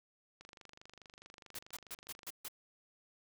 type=click train; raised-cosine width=0.2 ms; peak=-36 dBFS; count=46; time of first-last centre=0.41-2.232 s; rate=24.7 Hz
type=noise bursts; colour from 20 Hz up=white; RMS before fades=-44 dBFS; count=6; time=1.55-2.484 s; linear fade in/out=5 ms; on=39 ms; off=140 ms
effects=none